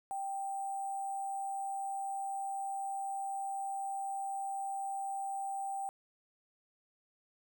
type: tone with sample-and-hold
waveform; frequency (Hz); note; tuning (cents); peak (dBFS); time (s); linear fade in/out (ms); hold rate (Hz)
sine; 784; G5; 0; -35; 0.11-5.89; 0; 8820
effects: none